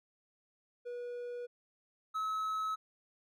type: tone pair in turn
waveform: triangle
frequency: 485.1 / 1289.5 Hz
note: B4 / E6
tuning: -31 / -39 cents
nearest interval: octave + perfect fourth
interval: 1692 cents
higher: second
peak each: -37 / -31 dBFS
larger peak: second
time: 0.85-1.47 / 2.14-2.76 s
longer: neither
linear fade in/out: 20 ms
effects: none